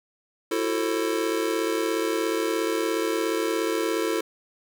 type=chord; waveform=square; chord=F# half-diminished seventh; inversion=third; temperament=just; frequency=333 / 370 / 444 / 532.8 Hz; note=E4 / F#4 / A4 / C5; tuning=+18 / 0 / +16 / +31 cents; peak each=-28 / -32 / -28 / -34 dBFS; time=0.51-4.21 s; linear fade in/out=5 ms; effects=none